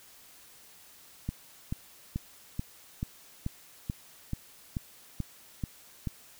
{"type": "click train", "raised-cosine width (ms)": 5, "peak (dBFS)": -19, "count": 12, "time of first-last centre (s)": [1.29, 6.073], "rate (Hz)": 2.3, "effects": ["white hiss -55 dBFS RMS until 6.39 s"]}